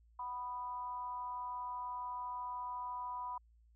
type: tone with amplitude modulation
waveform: sine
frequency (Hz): 987.8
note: B5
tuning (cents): 0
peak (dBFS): -36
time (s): 0.19-3.38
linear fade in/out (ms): 5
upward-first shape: sine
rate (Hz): 246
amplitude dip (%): 65
effects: added 57 Hz sine -63 dBFS peak until 3.75 s